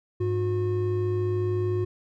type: tone pair together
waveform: triangle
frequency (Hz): 102.6 / 361.5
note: G#2 / F#4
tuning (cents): -21 / -40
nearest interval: octave + minor seventh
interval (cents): 2181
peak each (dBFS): -24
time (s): 0.2-1.85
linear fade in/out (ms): 10
effects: none